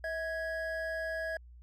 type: tone pair together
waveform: triangle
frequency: 645.3 / 1661.2 Hz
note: E5 / G#6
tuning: -37 / 0 cents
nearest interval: octave + major third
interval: 1637 cents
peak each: -34 / -35 dBFS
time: 0.04-1.37 s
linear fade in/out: 2 ms
effects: added 60 Hz sine -50 dBFS peak until 1.62 s